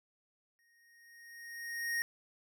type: tone with exponential growth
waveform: square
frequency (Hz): 1864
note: A#6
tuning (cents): -1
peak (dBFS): -31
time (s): 0.59-2.02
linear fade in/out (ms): 0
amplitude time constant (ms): 310
effects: none